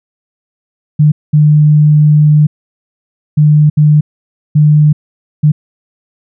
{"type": "tone bursts at uneven times", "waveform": "sine", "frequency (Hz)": 150.5, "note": "D3", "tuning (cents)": 43, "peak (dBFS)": -3, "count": 6, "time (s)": [[0.99, 1.12], [1.33, 2.47], [3.37, 3.7], [3.77, 4.01], [4.55, 4.93], [5.43, 5.52]], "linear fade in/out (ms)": 10, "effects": []}